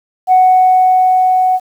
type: tone with level ramp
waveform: sine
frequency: 742 Hz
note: F#5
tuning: 5 cents sharp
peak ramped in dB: -3 to -8 dBFS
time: 0.27-1.6 s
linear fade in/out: 50 ms
effects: tanh soft clip ceiling -1 dBFS + 7-bit